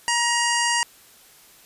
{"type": "harmonic tone", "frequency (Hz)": 946, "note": "A#5", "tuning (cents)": 25, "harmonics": [1, 2, 3, 5, 6, 7, 8, 9, 10], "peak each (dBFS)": [-24, -24, -27, -29, -32, -30, -31, -33, -36], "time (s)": [0.08, 0.83], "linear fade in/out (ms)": 0, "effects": ["white hiss -51 dBFS RMS until 1.65 s", "resampled to 32000 Hz"]}